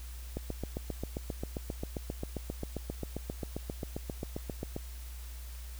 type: click train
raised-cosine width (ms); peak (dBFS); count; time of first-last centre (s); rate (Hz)
2; -22; 34; 0.37-4.764; 7.51
effects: added 60 Hz sine -41 dBFS peak until 5.79 s + white hiss -53 dBFS RMS until 5.79 s